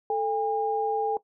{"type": "tone pair together", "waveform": "sine", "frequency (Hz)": [440, 809.3], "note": ["A4", "G#5"], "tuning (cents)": [0, -45], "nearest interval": "major seventh", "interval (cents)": 1055, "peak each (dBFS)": -26, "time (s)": [0.1, 1.17], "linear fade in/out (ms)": 2, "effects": ["noise-tail reverb RT60 0.1 s tail -17 dB re dry"]}